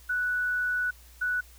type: tone pair in turn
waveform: sine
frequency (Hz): 1479 / 1479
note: F#6 / F#6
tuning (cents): -1 / -1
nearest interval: unison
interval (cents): 0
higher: neither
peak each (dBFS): -25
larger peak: neither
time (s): 0.09-0.91 / 1.21-1.41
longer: first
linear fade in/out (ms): 10
effects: added 60 Hz sine -51 dBFS peak until 1.58 s + white hiss -56 dBFS RMS until 1.58 s